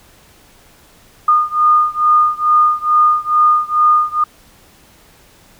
sine beating tone pair, 1221 / 1223.3 Hz, D#6 / D#6, -33 / -30 cents, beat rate 2.3 Hz, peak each -12 / -13 dBFS, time 1.28-4.24 s, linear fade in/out 5 ms, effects pink hiss -47 dBFS RMS until 5.59 s

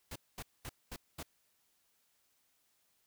pink noise bursts, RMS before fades -44 dBFS, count 5, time 0.11-1.23 s, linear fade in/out 5 ms, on 48 ms, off 220 ms, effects white hiss -75 dBFS RMS until 3.06 s

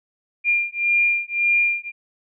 sine beating tone pair, 2400 / 2401.8 Hz, D7 / D7, +37 / +38 cents, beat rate 1.8 Hz, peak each -20 dBFS, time 0.44-1.92 s, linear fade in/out 50 ms, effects none

